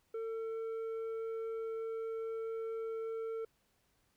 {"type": "tone with tanh clipping", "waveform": "sine", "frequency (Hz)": 449.6, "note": "A4", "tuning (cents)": 37, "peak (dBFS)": -38, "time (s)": [0.14, 3.45], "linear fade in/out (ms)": 5, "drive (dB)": 6, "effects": ["pink hiss -75 dBFS RMS until 4.16 s"]}